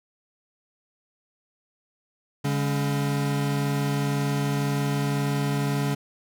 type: tone cluster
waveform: square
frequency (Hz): 142.1 / 204 / 278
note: C#3 / G#3 / C#4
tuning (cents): +43 / -31 / +5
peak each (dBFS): -25 / -33 / -31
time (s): 2.44-5.95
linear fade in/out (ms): 10
effects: none

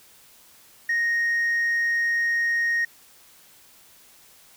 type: tone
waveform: sine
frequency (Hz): 1864.7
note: A#6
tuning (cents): 0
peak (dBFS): -18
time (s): 0.89-2.85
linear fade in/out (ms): 5
effects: tanh soft clip ceiling -19 dBFS + white hiss -53 dBFS RMS until 4.56 s

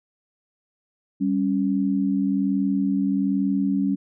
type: tone pair together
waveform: sine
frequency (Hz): 196.01 / 277.2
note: G3 / C#4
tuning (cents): 0 / 0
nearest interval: tritone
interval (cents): 600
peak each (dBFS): -22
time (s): 1.2-3.96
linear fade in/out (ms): 20
effects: none

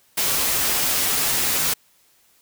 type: noise with comb filter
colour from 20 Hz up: white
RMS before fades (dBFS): -21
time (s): 0.17-1.74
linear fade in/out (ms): 10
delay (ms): 10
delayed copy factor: -0.55
effects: white hiss -59 dBFS RMS until 2.41 s

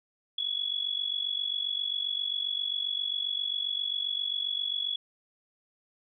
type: tone with amplitude modulation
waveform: sine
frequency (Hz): 3382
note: G#7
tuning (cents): +31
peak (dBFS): -25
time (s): 0.38-4.96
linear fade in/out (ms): 5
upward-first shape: sine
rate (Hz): 47.5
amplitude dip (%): 80
effects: none

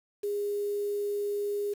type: tone with quantisation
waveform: sine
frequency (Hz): 409.3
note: G#4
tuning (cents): -25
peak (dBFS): -28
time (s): 0.23-1.74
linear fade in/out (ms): 10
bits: 8
effects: none

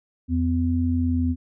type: tone pair together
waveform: sine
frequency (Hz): 83.89 / 252.4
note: E2 / B3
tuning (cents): +31 / +38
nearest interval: octave + perfect fifth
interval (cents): 1907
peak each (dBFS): -22 / -22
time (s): 0.28-1.36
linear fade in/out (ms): 50
effects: none

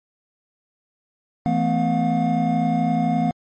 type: tone cluster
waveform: triangle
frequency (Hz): 165 / 221.2 / 252.9 / 715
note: E3 / A3 / B3 / F5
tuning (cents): +2 / +9 / +41 / +41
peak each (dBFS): -21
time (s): 1.46-3.31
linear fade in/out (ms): 0
effects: MP3 32 kbps

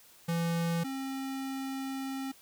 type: tone pair in turn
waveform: square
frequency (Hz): 168.2 / 268.2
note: E3 / C4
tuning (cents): +35 / +43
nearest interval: minor sixth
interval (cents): 808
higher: second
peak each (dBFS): -29 / -35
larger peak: first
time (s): 0.28-0.84 / 0.84-2.32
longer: second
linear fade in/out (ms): 10
effects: white hiss -58 dBFS RMS until 2.41 s

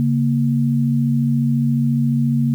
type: tone pair together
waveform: sine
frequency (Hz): 138.72 / 233.1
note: C#3 / A#3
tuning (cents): +2 / 0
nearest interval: major sixth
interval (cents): 898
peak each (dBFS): -17 / -17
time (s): 0-2.54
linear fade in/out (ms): 0
effects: 8-bit

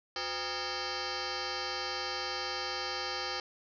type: tone with frequency modulation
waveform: sine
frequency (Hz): 1822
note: A#6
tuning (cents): -40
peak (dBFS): -33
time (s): 0.16-3.4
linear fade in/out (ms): 2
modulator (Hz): 437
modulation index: 7.8
effects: none

